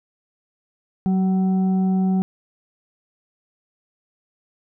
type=tone with frequency modulation; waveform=sine; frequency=187.7 Hz; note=F#3; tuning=25 cents sharp; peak=-16 dBFS; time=1.06-2.22 s; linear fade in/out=0 ms; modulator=568 Hz; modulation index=0.3; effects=none